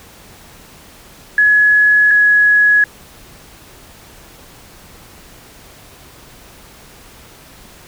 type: tone pair in turn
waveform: sine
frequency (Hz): 1691 / 1680.3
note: G#6 / G#6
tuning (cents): +31 / +20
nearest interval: unison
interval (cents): 11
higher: first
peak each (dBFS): -7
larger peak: neither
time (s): 1.38-2.11 / 2.11-2.84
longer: neither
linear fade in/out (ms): 2
effects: pink hiss -41 dBFS RMS until 7.87 s